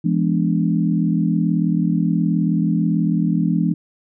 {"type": "chord", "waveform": "sine", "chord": "E dominant seventh", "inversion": "none", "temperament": "equal with one note detuned", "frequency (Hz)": [169.06, 207.7, 246.9, 293.7], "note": ["E3", "G#3", "B3", "D4"], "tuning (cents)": [44, 0, 0, 0], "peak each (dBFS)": [-18, -21, -24, -23], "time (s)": [0.04, 3.74], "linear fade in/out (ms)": 10, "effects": []}